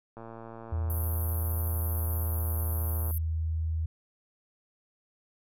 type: click train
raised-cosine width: 1 ms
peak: -30 dBFS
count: 336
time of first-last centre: 0.17-3.109 s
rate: 114 Hz
type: tone with pitch glide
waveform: sine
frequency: 82.41 to 80.25 Hz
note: E2 to E2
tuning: 0 to -46 cents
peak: -27 dBFS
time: 0.72-3.86 s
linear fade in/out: 5 ms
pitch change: -46 cents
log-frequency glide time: 1.75-3.29 s
type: band-pass noise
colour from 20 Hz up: pink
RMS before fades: -39 dBFS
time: 0.9-3.18 s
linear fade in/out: 0 ms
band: 11000 to 15000 Hz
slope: 96 dB/octave
effects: none